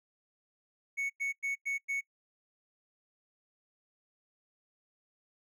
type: tone bursts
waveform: triangle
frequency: 2217 Hz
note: C#7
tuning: in tune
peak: -29 dBFS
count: 5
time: 0.97-2.012 s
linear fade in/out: 20 ms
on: 130 ms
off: 98 ms
effects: noise-tail reverb RT60 0.1 s tail -25 dB re dry